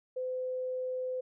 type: tone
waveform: sine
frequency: 510 Hz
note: C5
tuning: 44 cents flat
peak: -32 dBFS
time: 0.16-1.21 s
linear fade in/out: 10 ms
effects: none